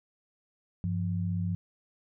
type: tone pair together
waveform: sine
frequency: 98 / 173.31 Hz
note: G2 / F3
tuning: 0 / -13 cents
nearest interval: minor seventh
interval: 987 cents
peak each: -30 / -31 dBFS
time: 0.84-1.55 s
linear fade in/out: 0 ms
effects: none